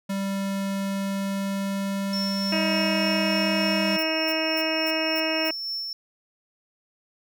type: tone with pitch glide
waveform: square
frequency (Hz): 196 to 197.93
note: G3 to G3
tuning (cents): 0 to +17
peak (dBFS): -26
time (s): 0.09-3.97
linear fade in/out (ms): 10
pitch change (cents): +17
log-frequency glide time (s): 0.72-3.83
type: tone with tremolo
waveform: triangle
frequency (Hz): 5400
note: E8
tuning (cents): +41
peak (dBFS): -26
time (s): 2.13-5.93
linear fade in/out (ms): 2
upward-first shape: sine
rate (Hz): 3.4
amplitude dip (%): 30
type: harmonic tone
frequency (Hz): 317.6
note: D#4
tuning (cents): +36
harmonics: 1 / 2 / 3 / 4 / 5 / 6 / 7 / 8 / 9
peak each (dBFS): -29 / -28 / -36 / -39 / -37 / -37 / -35 / -31 / -33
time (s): 2.52-5.51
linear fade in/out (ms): 5
type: noise bursts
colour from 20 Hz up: violet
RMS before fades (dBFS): -38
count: 6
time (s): 3.98-5.498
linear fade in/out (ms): 10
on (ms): 53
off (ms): 240
effects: none